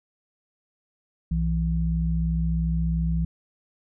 sine tone pair together, 61.81 / 164.81 Hz, B1 / E3, +2 / 0 cents, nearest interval octave + perfect fourth, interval 1698 cents, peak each -24 dBFS, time 1.31-3.25 s, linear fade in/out 5 ms, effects none

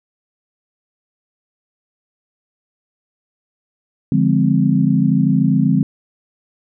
sine chord, D half-diminished seventh, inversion none, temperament equal with one note detuned, 146.83 / 174.61 / 207.7 / 259.8 Hz, D3 / F3 / Ab3 / C4, 0 / 0 / 0 / -12 cents, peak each -17 dBFS, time 4.12-5.83 s, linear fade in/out 2 ms, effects none

